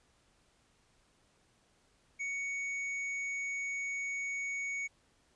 triangle tone with tanh clipping, 2230 Hz, C#7, 10 cents sharp, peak -36 dBFS, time 2.19-4.88 s, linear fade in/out 20 ms, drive 12 dB, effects pink hiss -70 dBFS RMS until 5.35 s + resampled to 22050 Hz

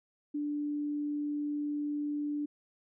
sine tone, 293.7 Hz, D4, in tune, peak -31 dBFS, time 0.34-2.46 s, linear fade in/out 10 ms, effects none

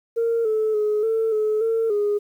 sine tone with pitch steps, 461.4 / 434.8 / 422.8 / 447.3 / 429.3 / 452.4 / 412.9 Hz, A#4 / A4 / G#4 / A4 / A4 / A4 / G#4, -18 / -21 / +31 / +28 / -43 / +48 / -10 cents, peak -17 dBFS, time 0.16-2.19 s, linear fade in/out 20 ms, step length 290 ms, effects tanh soft clip ceiling -15 dBFS + 9-bit

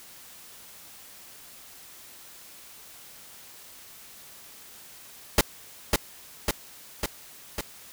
pink noise with echo, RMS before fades -18 dBFS, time 5.38-5.41 s, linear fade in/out 2 ms, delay 550 ms, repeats 4, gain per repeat -3 dB, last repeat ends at 7.61 s, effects white hiss -48 dBFS RMS until 7.92 s

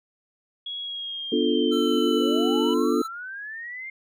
sine tone with pitch glide, 3329 to 2983 Hz, G#7 to F#7, +3 to +13 cents, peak -30 dBFS, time 0.66-2.74 s, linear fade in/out 5 ms, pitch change -190 cents, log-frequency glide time 0.8-2.23 s
sine chord, B half-diminished seventh, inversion none, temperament equal, 246.9 / 293.7 / 349.2 / 440 Hz, B3 / D4 / F4 / A4, 0 / 0 / 0 / 0 cents, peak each -25 dBFS, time 1.32-3.02 s, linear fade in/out 5 ms
square tone, 1340 Hz, E6, 28 cents sharp, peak -34 dBFS, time 1.71-3.08 s, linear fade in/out 20 ms
sine linear sweep, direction up, 227.1 to 2132 Hz, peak -33 dBFS, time 1.94-3.9 s, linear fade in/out 5 ms
effects none

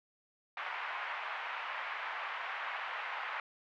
pink band-pass noise, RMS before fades -40 dBFS, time 0.57-3.4 s, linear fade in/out 2 ms, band 840 to 2500 Hz, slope 24 dB/octave, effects none

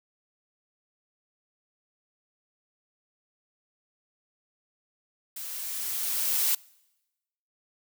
blue noise with level ramp, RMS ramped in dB -38 to -24 dBFS, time 5.36-6.55 s, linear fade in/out 5 ms, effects noise-tail reverb RT60 1.0 s tail -25 dB re dry

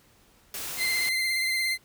white noise, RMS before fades -35 dBFS, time 0.54-1.09 s, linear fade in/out 2 ms
30% pulse tone with vibrato, 2077 Hz, C7, 13 cents flat, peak -22 dBFS, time 0.77-1.78 s, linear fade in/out 50 ms, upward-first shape triangle, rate 17 Hz, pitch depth 29 cents each way
effects pink hiss -60 dBFS RMS until 1.84 s

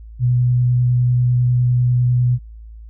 sine tone with vibrato, 123.47 Hz, B2, in tune, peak -12 dBFS, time 0.19-2.39 s, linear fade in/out 50 ms, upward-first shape square, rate 10 Hz, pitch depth 8 cents each way, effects added 55 Hz sine -34 dBFS peak until 2.89 s

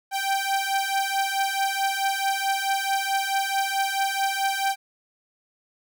sawtooth beating tone pair, 780 / 784.6 Hz, G5 / G5, -9 / +1 cents, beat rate 4.6 Hz, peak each -22 dBFS, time 0.11-4.76 s, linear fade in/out 50 ms, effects none

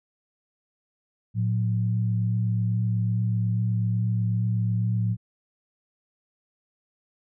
sine tone pair together, 112.2 / 180.28 Hz, A2 / F#3, +34 / -45 cents, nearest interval minor sixth, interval 821 cents, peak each -22 / -29 dBFS, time 1.34-5.17 s, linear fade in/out 50 ms, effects none

